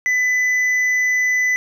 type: tone with hard clipping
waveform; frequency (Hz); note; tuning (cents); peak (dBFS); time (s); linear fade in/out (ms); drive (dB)
sine; 2000; B6; +21; -16; 0.06-1.56; 0; 4
effects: none